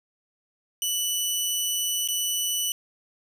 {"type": "tone with dropouts", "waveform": "15% pulse", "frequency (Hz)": 2969, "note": "F#7", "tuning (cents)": 5, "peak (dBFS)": -17, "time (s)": [0.82, 2.72], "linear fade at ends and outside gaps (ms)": 1, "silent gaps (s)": [2.076, 2.086], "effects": []}